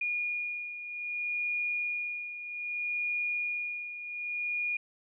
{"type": "beating tone pair", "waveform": "sine", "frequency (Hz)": [2436, 2436.63], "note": ["D#7", "D#7"], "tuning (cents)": [-37, -37], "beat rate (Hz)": 0.63, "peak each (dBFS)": [-32, -38], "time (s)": [0.01, 4.77], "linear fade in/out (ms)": 5, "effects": []}